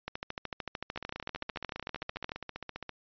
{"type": "two click trains", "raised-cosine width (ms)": 0.3, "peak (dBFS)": [-22, -19], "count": [30, 31], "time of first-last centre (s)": [[0.96, 2.893], [0.08, 2.319]], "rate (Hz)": [15, 13.4], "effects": ["resampled to 11025 Hz"]}